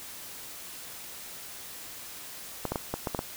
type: clicks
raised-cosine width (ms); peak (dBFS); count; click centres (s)
1; -15; 7; 2.653 / 2.72 / 2.758 / 2.94 / 3.072 / 3.148 / 3.191
effects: white hiss -43 dBFS RMS until 3.36 s